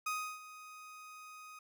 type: tone with ADSR envelope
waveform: 30% pulse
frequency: 1251 Hz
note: D#6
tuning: 9 cents sharp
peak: -31 dBFS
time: 0.06-1.59 s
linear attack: 8 ms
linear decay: 320 ms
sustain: -16 dB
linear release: 4 ms
effects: none